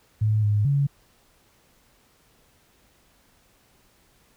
sine tone with pitch steps, 107.4 / 104.1 / 140.9 Hz, A2 / G#2 / C#3, -41 / +5 / +29 cents, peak -18 dBFS, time 0.21-0.87 s, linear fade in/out 10 ms, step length 220 ms, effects pink hiss -61 dBFS RMS until 4.36 s

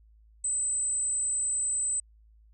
sine tone, 8070 Hz, B8, 36 cents sharp, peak -26 dBFS, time 0.44-2 s, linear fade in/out 5 ms, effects added 54 Hz sine -55 dBFS peak until 2.53 s

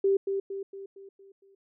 sine tone with echo, 392 Hz, G4, in tune, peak -20 dBFS, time 0.04-0.17 s, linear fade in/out 5 ms, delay 230 ms, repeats 6, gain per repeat -6 dB, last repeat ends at 1.55 s, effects none

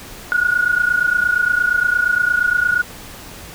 sine tone pair together, 1440.4 / 1469 Hz, F#6 / F#6, -47 / -13 cents, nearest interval unison, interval 34 cents, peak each -16 / -17 dBFS, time 0.32-2.82 s, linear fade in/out 0 ms, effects pink hiss -36 dBFS RMS until 3.54 s

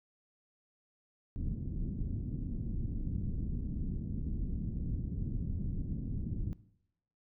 pink low-pass noise, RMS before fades -36 dBFS, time 1.36-6.53 s, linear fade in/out 0 ms, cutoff 250 Hz, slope 24 dB/octave, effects noise-tail reverb RT60 0.8 s tail -20 dB re dry

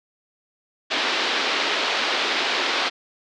white band-pass noise, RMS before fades -23 dBFS, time 0.9-2.9 s, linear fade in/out 20 ms, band 280 to 4200 Hz, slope 24 dB/octave, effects low-pass 7000 Hz 12 dB/octave

